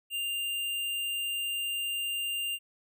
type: tone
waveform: square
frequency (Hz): 2795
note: F7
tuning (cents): +1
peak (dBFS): -31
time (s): 0.1-2.59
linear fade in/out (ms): 50
effects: none